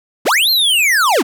square linear two-way sweep, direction up then down, 121.6 to 4286 to 192.2 Hz, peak -11 dBFS, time 0.25-1.23 s, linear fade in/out 20 ms, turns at 0.5 s, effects none

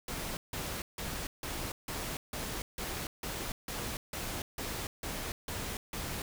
pink noise bursts, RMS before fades -38 dBFS, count 14, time 0.08-6.22 s, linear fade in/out 2 ms, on 290 ms, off 160 ms, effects none

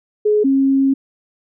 sine tone pair in turn, 421.5 / 270.9 Hz, G#4 / C#4, +26 / -40 cents, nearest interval minor sixth, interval 766 cents, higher first, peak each -11 dBFS, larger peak neither, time 0.25-0.44 / 0.44-0.94 s, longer second, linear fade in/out 10 ms, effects none

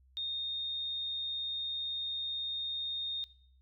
sine tone, 3681 Hz, A#7, 23 cents flat, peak -34 dBFS, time 0.17-3.24 s, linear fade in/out 0 ms, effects noise-tail reverb RT60 0.6 s tail -20 dB re dry + added 65 Hz sine -61 dBFS peak until 3.61 s

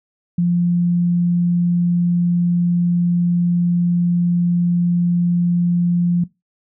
sine tone, 174.3 Hz, F3, 3 cents flat, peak -13 dBFS, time 0.38-6.24 s, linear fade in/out 5 ms, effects noise-tail reverb RT60 0.2 s tail -19 dB re dry

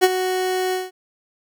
30% pulse tone with ADSR envelope, 370.5 Hz, F#4, 2 cents sharp, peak -6 dBFS, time 0.01-0.91 s, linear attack 29 ms, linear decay 38 ms, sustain -11 dB, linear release 180 ms, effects none

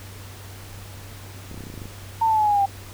clicks, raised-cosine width 3 ms, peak -24 dBFS, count 11, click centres 1.514 / 1.544 / 1.577 / 1.607 / 1.638 / 1.669 / 1.701 / 1.74 / 1.777 / 1.818 / 1.856 s
sine linear sweep, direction down, 912 to 784 Hz, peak -16 dBFS, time 2.21-2.66 s, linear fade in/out 10 ms
effects added 97 Hz sine -39 dBFS peak until 2.93 s + pink hiss -43 dBFS RMS until 2.93 s

